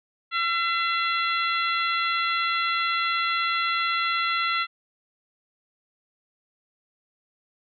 harmonic tone, 677 Hz, E5, 46 cents sharp, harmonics 2 / 3 / 4 / 5 / 6, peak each -25 / -28 / -31 / -32 / -34 dBFS, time 0.31-4.67 s, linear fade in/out 50 ms, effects none

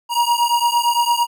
square beating tone pair, 946 / 954.8 Hz, A#5 / A#5, +25 / +41 cents, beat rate 8.8 Hz, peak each -18 / -19 dBFS, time 0.09-1.27 s, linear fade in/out 50 ms, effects none

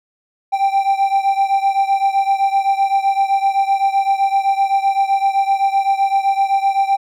triangle beating tone pair, 783 / 790.8 Hz, G5 / G5, -2 / +15 cents, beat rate 7.8 Hz, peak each -13 / -16 dBFS, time 0.52-6.97 s, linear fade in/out 20 ms, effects none

